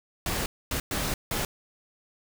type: noise bursts at uneven times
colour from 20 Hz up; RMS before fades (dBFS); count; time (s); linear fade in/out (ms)
pink; -29; 4; 0.26-0.46 / 0.71-0.8 / 0.91-1.14 / 1.31-1.45; 2
effects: none